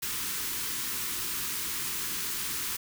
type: band-stop noise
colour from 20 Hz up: white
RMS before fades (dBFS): -33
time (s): 0.02-2.77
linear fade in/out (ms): 10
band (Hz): 440 to 940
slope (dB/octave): 48
effects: none